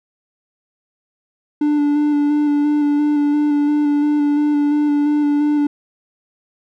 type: tone with vibrato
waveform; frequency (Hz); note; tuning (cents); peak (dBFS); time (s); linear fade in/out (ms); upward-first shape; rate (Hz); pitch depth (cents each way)
triangle; 293.7; D4; 0; -11; 1.61-5.67; 5; square; 2.9; 16
effects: none